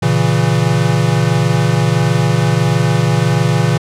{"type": "chord", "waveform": "square", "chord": "A# diminished", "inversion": "none", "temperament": "equal with one note detuned", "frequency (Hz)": [117.08, 138.59, 164.81], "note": ["A#2", "C#3", "E3"], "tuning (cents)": [8, 0, 0], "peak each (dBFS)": -16, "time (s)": [0.02, 3.78], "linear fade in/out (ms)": 10, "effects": ["low-pass 9000 Hz 12 dB/octave"]}